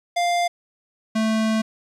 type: tone pair in turn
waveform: square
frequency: 698.5 / 220 Hz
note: F5 / A3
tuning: 0 / 0 cents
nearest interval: octave + minor sixth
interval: 2000 cents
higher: first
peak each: -19 dBFS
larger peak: neither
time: 0.16-0.48 / 1.15-1.62 s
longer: second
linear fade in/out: 10 ms
effects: low-pass 8000 Hz 12 dB/octave + 9-bit